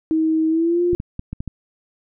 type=tone with pitch glide; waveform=sine; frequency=318.2 to 351 Hz; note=D#4 to F4; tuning=+39 to +9 cents; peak=-15 dBFS; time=0.11-0.95 s; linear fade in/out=0 ms; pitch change=+170 cents; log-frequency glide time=0.49-0.82 s
type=clicks; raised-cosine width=5 ms; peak=-15 dBFS; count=6; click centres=0.932 / 1.001 / 1.194 / 1.33 / 1.405 / 1.477 s
effects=none